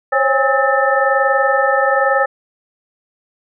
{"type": "tone cluster", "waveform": "sine", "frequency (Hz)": [532, 553, 814, 1294, 1781], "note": ["C5", "C#5", "G#5", "E6", "A6"], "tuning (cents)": [29, -4, -35, -32, 21], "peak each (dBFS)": -18, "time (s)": [0.12, 2.26], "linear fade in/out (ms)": 10, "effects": []}